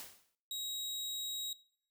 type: noise with exponential decay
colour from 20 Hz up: white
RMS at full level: -45 dBFS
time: 0-0.35 s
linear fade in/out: 0 ms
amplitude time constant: 76 ms
type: tone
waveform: sawtooth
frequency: 3815 Hz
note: A#7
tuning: 39 cents sharp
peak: -35 dBFS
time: 0.51-1.53 s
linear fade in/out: 2 ms
effects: noise-tail reverb RT60 0.6 s tail -21 dB re dry